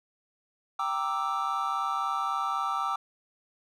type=chord; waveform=triangle; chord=E half-diminished seventh; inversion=first; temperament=equal; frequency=784 / 932.3 / 1174.7 / 1318.5 Hz; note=G5 / Bb5 / D6 / E6; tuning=0 / 0 / 0 / 0 cents; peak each=-32 / -35 / -29 / -30 dBFS; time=0.79-2.96 s; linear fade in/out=5 ms; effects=none